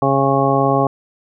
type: harmonic tone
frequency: 137 Hz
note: C#3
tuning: 20 cents flat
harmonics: 1 / 2 / 3 / 4 / 5 / 6 / 8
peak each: -20 / -20 / -20 / -20 / -20 / -20 / -20 dBFS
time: 0.02-0.87 s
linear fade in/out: 2 ms
effects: none